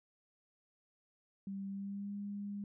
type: tone with pitch glide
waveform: sine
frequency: 196 to 202.7 Hz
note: G3 to G#3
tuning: 0 to -42 cents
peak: -39 dBFS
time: 1.47-2.64 s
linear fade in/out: 2 ms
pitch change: +58 cents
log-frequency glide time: 1.68-2.15 s
effects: none